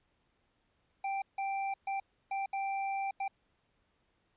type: tone bursts at uneven times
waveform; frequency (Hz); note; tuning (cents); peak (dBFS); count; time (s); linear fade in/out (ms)
square; 784; G5; 0; -33; 6; 1.04-1.22 / 1.38-1.74 / 1.87-2 / 2.31-2.46 / 2.53-3.11 / 3.2-3.28; 5
effects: pink hiss -75 dBFS RMS until 4.36 s + resampled to 8000 Hz